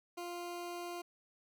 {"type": "tone", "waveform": "20% pulse", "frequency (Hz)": 349.2, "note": "F4", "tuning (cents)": 0, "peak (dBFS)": -36, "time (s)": [0.17, 1.02], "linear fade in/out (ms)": 10, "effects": []}